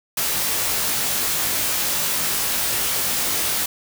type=noise with comb filter; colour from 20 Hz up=white; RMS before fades=-22 dBFS; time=0.17-3.66 s; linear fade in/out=5 ms; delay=19 ms; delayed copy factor=+1; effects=none